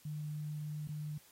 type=tone with dropouts; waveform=sine; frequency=150.6 Hz; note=D3; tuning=44 cents sharp; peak=-38 dBFS; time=0.05-1.18 s; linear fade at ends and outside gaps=5 ms; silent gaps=0.875-0.888 s; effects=white hiss -63 dBFS RMS until 1.31 s + AAC 48 kbps